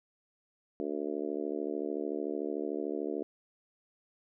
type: harmonic tone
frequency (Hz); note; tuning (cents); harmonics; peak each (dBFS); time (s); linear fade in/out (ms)
73.5; D2; +2; 3 / 4 / 5 / 6 / 7 / 8 / 9; -44 / -37 / -37 / -38 / -44 / -47 / -46; 0.8-3.23; 0
effects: none